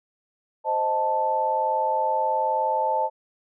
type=chord; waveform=sine; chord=A diminished; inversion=first; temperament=equal; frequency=523.3 / 622.3 / 880 Hz; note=C5 / Eb5 / A5; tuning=0 / 0 / 0 cents; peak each=-28 / -28 / -22 dBFS; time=0.64-3.1 s; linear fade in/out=50 ms; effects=none